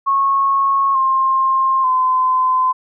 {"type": "tone with pitch steps", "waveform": "sine", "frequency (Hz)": [1096, 1060.5, 1026.2], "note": ["C#6", "C6", "C6"], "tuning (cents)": [-20, 23, -34], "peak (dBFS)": -12, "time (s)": [0.06, 2.73], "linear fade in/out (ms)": 20, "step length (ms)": 890, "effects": []}